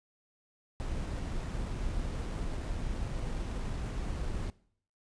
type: noise with sample-and-hold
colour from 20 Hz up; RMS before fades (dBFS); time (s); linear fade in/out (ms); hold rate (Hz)
brown; -35; 0.8-4.5; 0; 8820
effects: noise-tail reverb RT60 0.6 s tail -21 dB re dry + resampled to 22050 Hz